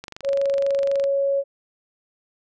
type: click train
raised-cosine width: 0.2 ms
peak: -18 dBFS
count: 25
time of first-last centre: 0.04-1.04 s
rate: 24 Hz
type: tone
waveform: sine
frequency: 554.4 Hz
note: C#5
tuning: in tune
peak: -18 dBFS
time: 0.23-1.44 s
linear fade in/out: 50 ms
effects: none